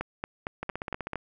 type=two click trains; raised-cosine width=0.5 ms; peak=-18 / -16 dBFS; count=9 / 6; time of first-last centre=0.63-1.133 / 0.01-1.157 s; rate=15.9 / 4.36 Hz; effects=none